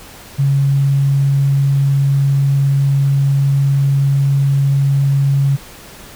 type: tone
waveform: sine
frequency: 138.59 Hz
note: C#3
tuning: in tune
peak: -10 dBFS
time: 0.38-5.57 s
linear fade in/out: 20 ms
effects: pink hiss -37 dBFS RMS until 6.15 s